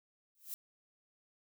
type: noise with exponential growth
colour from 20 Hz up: violet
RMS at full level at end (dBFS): -38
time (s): 0.35-0.54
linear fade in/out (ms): 0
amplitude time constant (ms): 41
effects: none